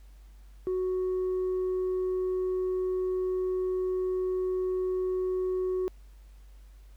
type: tone with tanh clipping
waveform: sine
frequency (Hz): 370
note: F#4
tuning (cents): 0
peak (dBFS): -27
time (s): 0.67-5.88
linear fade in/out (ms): 0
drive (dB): 1
effects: added 49 Hz sine -48 dBFS peak until 6.96 s + pink hiss -66 dBFS RMS until 6.96 s